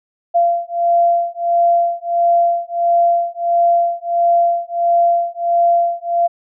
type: beating tone pair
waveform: sine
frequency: 687 / 688.5 Hz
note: F5 / F5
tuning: -29 / -25 cents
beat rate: 1.5 Hz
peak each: -15 dBFS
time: 0.34-6.28 s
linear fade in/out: 20 ms
effects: none